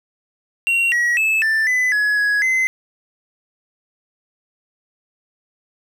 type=tone with pitch steps; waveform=triangle; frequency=2747 / 1913 / 2610 / 1773 / 2005 / 1687 / 1671 / 2053 Hz; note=F7 / A#6 / E7 / A6 / B6 / G#6 / G#6 / C7; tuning=-29 / +44 / -18 / +13 / +26 / +27 / +10 / -33 cents; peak=-13 dBFS; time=0.67-2.67 s; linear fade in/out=0 ms; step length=250 ms; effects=none